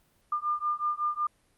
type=beating tone pair; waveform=sine; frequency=1200 / 1205.4 Hz; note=D6 / D6; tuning=+37 / +45 cents; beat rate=5.4 Hz; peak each=-30 dBFS; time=0.32-1.27 s; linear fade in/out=5 ms; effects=pink hiss -67 dBFS RMS until 1.57 s + Opus 32 kbps